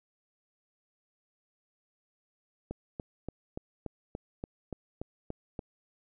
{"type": "click train", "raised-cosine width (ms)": 2, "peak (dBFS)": -23, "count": 11, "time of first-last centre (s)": [2.71, 5.592], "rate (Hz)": 3.47, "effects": []}